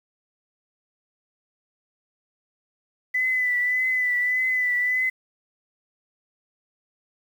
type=tone with vibrato; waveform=sine; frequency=1999 Hz; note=B6; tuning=20 cents sharp; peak=-20 dBFS; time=3.14-5.1 s; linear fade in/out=10 ms; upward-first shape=triangle; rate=1.7 Hz; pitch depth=36 cents each way; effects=8-bit